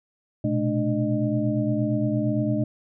sine tone cluster, 118.3 / 127 / 214.8 / 296.8 / 612 Hz, A#2 / B2 / A3 / D4 / D#5, +26 / +49 / -41 / +18 / -29 cents, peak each -27 / -30 / -26 / -26 / -30 dBFS, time 0.44-2.64 s, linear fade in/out 5 ms, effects none

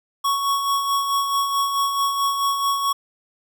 square tone with tremolo, 1112 Hz, C#6, 5 cents sharp, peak -18 dBFS, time 0.24-2.93 s, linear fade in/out 10 ms, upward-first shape sine, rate 4.6 Hz, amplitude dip 45%, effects none

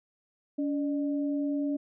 sine tone pair together, 285.3 / 604.5 Hz, C#4 / D5, +50 / +50 cents, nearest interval octave + minor second, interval 1300 cents, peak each -27 / -38 dBFS, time 0.58-1.77 s, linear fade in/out 10 ms, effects none

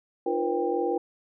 sine tone cluster, 302.9 / 348.1 / 477.9 / 519 / 793 Hz, D#4 / F4 / A#4 / C5 / G5, -46 / -6 / +43 / -14 / +20 cents, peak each -34 / -28 / -28 / -35 / -31 dBFS, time 0.26-0.98 s, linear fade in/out 5 ms, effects none

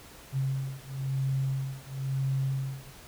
sine beating tone pair, 133.9 / 134.89 Hz, C3 / C#3, +40 / -47 cents, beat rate 0.99 Hz, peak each -31 dBFS, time 0.32-2.93 s, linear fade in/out 50 ms, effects pink hiss -50 dBFS RMS until 3.07 s

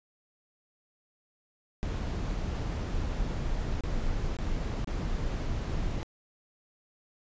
brown noise with dropouts, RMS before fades -31 dBFS, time 1.83-6.03 s, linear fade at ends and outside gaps 0 ms, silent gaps 3.808-3.837 / 4.368-4.388 / 4.845-4.873 s, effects resampled to 16000 Hz

